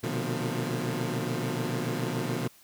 20% pulse tone cluster, 121.2 / 128.2 / 151.6 / 178.1 / 223.9 Hz, B2 / C3 / D#3 / F3 / A3, -32 / -35 / -45 / +34 / +30 cents, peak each -29 / -30 / -30 / -31 / -33 dBFS, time 0.03-2.48 s, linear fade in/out 10 ms, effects white hiss -57 dBFS RMS until 2.63 s

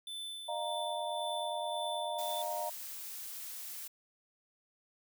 square tone with tremolo, 3520 Hz, A7, in tune, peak -40 dBFS, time 0.07-2.42 s, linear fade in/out 2 ms, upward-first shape sine, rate 1.8 Hz, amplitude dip 40%
sine chord, Eb suspended second, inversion none, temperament equal with one note detuned, 609.1 / 698.5 / 932.3 Hz, Eb5 / F5 / Bb5, -37 / 0 / 0 cents, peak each -39 dBFS, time 0.48-2.7 s, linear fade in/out 10 ms
blue noise, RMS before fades -44 dBFS, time 2.18-3.88 s, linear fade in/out 10 ms
effects none

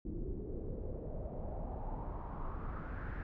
brown noise with low-pass filter sweep, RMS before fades -41 dBFS, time 0.05-3.23 s, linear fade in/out 2 ms, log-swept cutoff 320 to 1700 Hz, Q 3.8, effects none

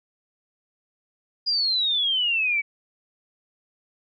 sine exponential sweep, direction down, 4916 to 2259 Hz, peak -20 dBFS, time 1.46-2.62 s, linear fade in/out 20 ms, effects none

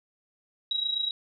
sine tone with amplitude modulation, 3852 Hz, B7, 44 cents flat, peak -23 dBFS, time 0.71-1.11 s, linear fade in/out 2 ms, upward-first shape sine, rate 27.9 Hz, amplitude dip 70%, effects none

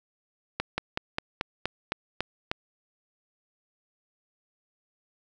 slowing click train, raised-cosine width 0.3 ms, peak -11 dBFS, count 9, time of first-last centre 0.6-2.515 s, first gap 180 ms, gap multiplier 1.08, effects none

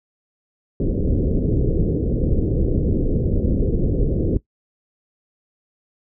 pink low-pass noise, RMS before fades -19 dBFS, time 0.8-4.37 s, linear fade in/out 2 ms, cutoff 490 Hz, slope 48 dB/octave, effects noise-tail reverb RT60 0.1 s tail -17 dB re dry

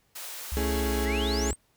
white high-pass noise, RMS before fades -39 dBFS, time 0.15-1.06 s, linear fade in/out 10 ms, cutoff 400 Hz, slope 24 dB/octave
sine tone with pitch glide, 67.6 to 63.07 Hz, C#2 to B1, -43 to +37 cents, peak -28 dBFS, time 0.52-1.53 s, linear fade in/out 0 ms, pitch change -120 cents, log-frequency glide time 0.81-0.91 s
35% pulse chord, A major seventh, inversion none, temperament equal, 220 / 277.2 / 329.6 / 415.3 Hz, A3 / C#4 / E4 / G#4, 0 / 0 / 0 / 0 cents, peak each -32 / -33 / -35 / -29 dBFS, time 0.57-1.51 s, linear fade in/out 0 ms
sine exponential sweep, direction up, 1781 to 8840 Hz, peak -32 dBFS, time 1.04-1.56 s, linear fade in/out 50 ms
effects pink hiss -68 dBFS RMS until 1.76 s

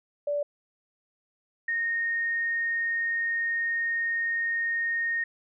sine tone pair in turn, 581 / 1850.4 Hz, D5 / A#6, -19 / -13 cents, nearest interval octave + minor sixth, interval 2006 cents, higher second, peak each -25 dBFS, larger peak neither, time 0.27-0.43 / 1.68-5.24 s, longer second, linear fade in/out 5 ms, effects none

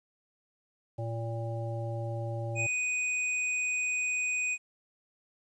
harmonic tone, 114.8 Hz, A#2, 26 cents flat, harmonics 1 / 3 / 5 / 7, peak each -33 / -43 / -39 / -44 dBFS, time 0.98-2.67 s, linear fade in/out 10 ms
square tone, 2489 Hz, D#7, in tune, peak -29 dBFS, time 2.55-4.58 s, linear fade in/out 50 ms
effects resampled to 22050 Hz + 11-bit

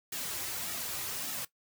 white noise with flanger, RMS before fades -37 dBFS, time 0.12-1.45 s, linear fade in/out 5 ms, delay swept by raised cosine 1.9 to 4.5 ms, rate 1.7 Hz, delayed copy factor -0.65, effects noise-tail reverb RT60 0.1 s tail -17 dB re dry

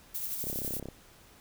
violet noise with tremolo, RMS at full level -34 dBFS, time 0.14-0.8 s, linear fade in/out 10 ms, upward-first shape sine, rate 12 Hz, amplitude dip 40%
click train, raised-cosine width 2 ms, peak -26 dBFS, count 16, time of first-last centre 0.44-0.886 s, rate 33.6 Hz
effects pink hiss -57 dBFS RMS until 1.4 s

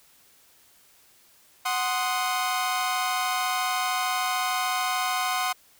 sawtooth chord, C diminished, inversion second, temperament equal, 740 / 1046.5 / 1244.5 Hz, Gb5 / C6 / Eb6, 0 / 0 / 0 cents, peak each -24 / -25 / -27 dBFS, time 1.65-5.53 s, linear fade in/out 10 ms, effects white hiss -58 dBFS RMS until 5.79 s

